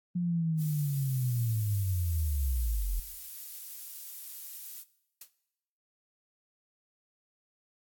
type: linear sweep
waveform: sine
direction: down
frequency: 178.6 to 40.74 Hz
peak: -27 dBFS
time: 0.15-3 s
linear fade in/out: 10 ms
type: noise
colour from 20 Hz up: violet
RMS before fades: -42 dBFS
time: 0.57-4.85 s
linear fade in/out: 50 ms
type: noise with exponential decay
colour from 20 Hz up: blue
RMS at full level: -40 dBFS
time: 5.21-5.32 s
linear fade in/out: 5 ms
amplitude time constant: 23 ms
effects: noise-tail reverb RT60 0.9 s tail -19 dB re dry + AAC 64 kbps